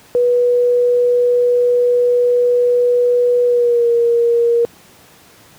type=tone with pitch glide; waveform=sine; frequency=488 to 470.3 Hz; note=B4 to A#4; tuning=-21 to +15 cents; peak=-10 dBFS; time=0.15-4.65 s; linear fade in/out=0 ms; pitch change=-64 cents; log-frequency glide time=3.45-3.88 s; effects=pink hiss -45 dBFS RMS until 5.58 s + high-pass 100 Hz 12 dB/octave